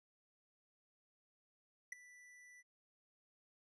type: tone with ADSR envelope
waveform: square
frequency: 1975.5 Hz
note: B6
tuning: in tune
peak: -40 dBFS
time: 1.92-2.63 s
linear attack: 5 ms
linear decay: 10 ms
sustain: -19 dB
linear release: 33 ms
effects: resampled to 22050 Hz